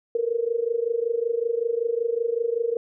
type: tone with amplitude modulation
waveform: sine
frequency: 466.2 Hz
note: A#4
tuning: in tune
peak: -18 dBFS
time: 0.15-2.77 s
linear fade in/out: 2 ms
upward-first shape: sine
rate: 25.3 Hz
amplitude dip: 85%
effects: none

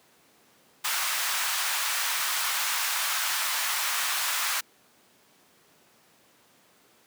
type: high-pass noise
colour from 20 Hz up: pink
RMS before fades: -28 dBFS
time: 0.84-4.61 s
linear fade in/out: 10 ms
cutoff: 970 Hz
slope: 24 dB/octave
effects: pink hiss -60 dBFS RMS until 7.06 s + high-pass 200 Hz 12 dB/octave

